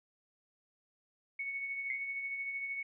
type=tone with tremolo; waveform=sine; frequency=2217 Hz; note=C#7; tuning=in tune; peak=-34 dBFS; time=1.39-2.83 s; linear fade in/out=5 ms; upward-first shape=triangle; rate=13 Hz; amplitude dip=45%
type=tone with exponential decay; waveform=sine; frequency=2090 Hz; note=C7; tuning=2 cents flat; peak=-31 dBFS; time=1.9-2.06 s; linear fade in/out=2 ms; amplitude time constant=33 ms
effects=none